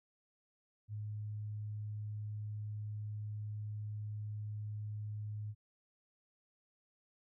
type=tone; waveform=sine; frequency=105.6 Hz; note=G#2; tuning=29 cents sharp; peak=-39 dBFS; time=0.88-5.55 s; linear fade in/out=50 ms; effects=none